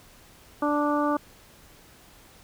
harmonic tone, 293.7 Hz, D4, in tune, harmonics 1 / 2 / 3 / 4 / 5, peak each -25 / -28 / -30 / -28 / -37 dBFS, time 0.62-1.17 s, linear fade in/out 5 ms, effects pink hiss -53 dBFS RMS until 2.43 s

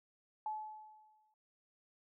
sine tone with exponential decay, 860 Hz, A5, 40 cents flat, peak -35 dBFS, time 0.46-1.34 s, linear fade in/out 2 ms, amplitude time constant 190 ms, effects none

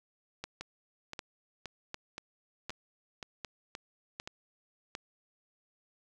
two click trains, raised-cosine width 0.2 ms, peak -21 / -23 dBFS, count 7 / 8, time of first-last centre 0.44-4.951 / 0.61-4.275 s, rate 1.33 / 1.91 Hz, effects none

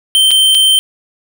square tone with dropouts, 3114 Hz, G7, 12 cents flat, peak -7 dBFS, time 0.15-0.79 s, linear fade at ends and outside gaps 0 ms, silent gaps 0.308-0.314 / 0.547-0.55 s, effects none

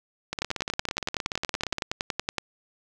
two click trains, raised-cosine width 0.2 ms, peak -9 / -12 dBFS, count 22 / 26, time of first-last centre 0.42-2.383 / 0.33-1.783 s, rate 10.7 / 17.2 Hz, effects none

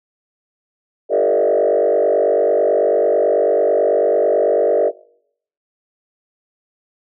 sine tone with frequency modulation, 523.3 Hz, C5, in tune, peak -11 dBFS, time 1.09-4.92 s, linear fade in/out 50 ms, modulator 49.1 Hz, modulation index 2.7, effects noise-tail reverb RT60 0.7 s tail -24 dB re dry + tanh soft clip ceiling -7 dBFS

